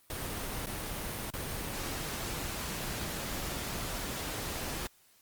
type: noise with dropouts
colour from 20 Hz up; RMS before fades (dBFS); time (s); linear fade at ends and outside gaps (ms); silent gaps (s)
pink; -37; 0.1-4.87; 2; 0.66-0.668 / 1.304-1.336
effects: white hiss -64 dBFS RMS until 5.21 s + Opus 32 kbps